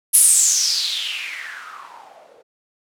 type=noise with low-pass filter sweep; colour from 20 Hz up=violet; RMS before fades=-20 dBFS; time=0.13-2.43 s; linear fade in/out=20 ms; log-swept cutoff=11000 to 480 Hz; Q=6.5; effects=none